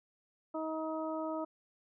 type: harmonic tone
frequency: 316.6 Hz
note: D#4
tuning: 30 cents sharp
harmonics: 1 / 2 / 3 / 4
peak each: -38 / -38 / -43 / -44 dBFS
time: 0.54-1.45 s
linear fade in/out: 10 ms
effects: none